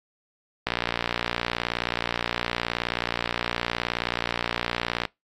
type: click train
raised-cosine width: 0.3 ms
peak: -8 dBFS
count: 260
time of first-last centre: 0.67-5.052 s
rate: 59.1 Hz
effects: noise-tail reverb RT60 0.2 s tail -25 dB re dry + AAC 64 kbps